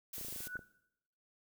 blue noise, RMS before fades -44 dBFS, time 0.13-0.48 s, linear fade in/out 5 ms
clicks, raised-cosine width 2 ms, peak -38 dBFS, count 10, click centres 0.182 / 0.212 / 0.248 / 0.284 / 0.326 / 0.361 / 0.405 / 0.471 / 0.556 / 0.592 s
sine tone with exponential growth, 1480 Hz, F#6, in tune, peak -35 dBFS, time 0.32-0.57 s, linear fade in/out 2 ms, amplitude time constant 53 ms
effects noise-tail reverb RT60 0.8 s tail -18 dB re dry

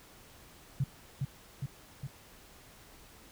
sine tone with echo, 135.7 Hz, C#3, 36 cents flat, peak -26 dBFS, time 0.8-0.84 s, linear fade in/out 5 ms, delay 410 ms, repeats 3, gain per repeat -3 dB, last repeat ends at 2.07 s, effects pink hiss -56 dBFS RMS until 3.31 s

